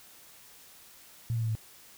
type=tone with pitch steps; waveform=sine; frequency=116.54 / 114.41 / 112.31 / 110.25 Hz; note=A#2 / A#2 / A2 / A2; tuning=0 / -32 / +36 / +4 cents; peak=-27 dBFS; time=1.3-1.552 s; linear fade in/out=0 ms; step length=63 ms; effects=white hiss -54 dBFS RMS until 1.97 s